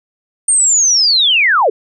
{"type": "linear sweep", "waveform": "sine", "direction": "down", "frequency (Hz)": [8870, 370], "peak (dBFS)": -8, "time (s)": [0.48, 1.7], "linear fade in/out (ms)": 5, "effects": []}